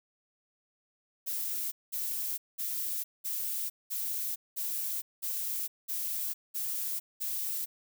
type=noise bursts; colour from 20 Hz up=violet; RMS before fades=-34 dBFS; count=10; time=1.26-7.66 s; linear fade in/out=20 ms; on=460 ms; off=200 ms; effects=none